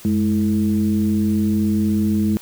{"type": "tone with frequency modulation", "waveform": "sine", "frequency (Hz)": 210, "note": "G#3", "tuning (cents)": 19, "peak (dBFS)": -15, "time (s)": [0.05, 2.37], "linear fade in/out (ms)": 0, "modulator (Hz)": 116, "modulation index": 0.76, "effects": ["white hiss -42 dBFS RMS until 2.41 s"]}